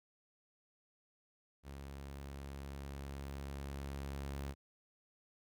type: tone with level ramp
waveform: sawtooth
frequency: 69.3 Hz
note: C#2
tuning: in tune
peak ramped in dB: -43 to -36 dBFS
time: 1.63-4.55 s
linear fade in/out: 50 ms
effects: none